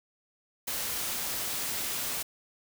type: noise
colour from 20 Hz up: white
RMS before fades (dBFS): -33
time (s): 0.67-2.23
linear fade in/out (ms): 10
effects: none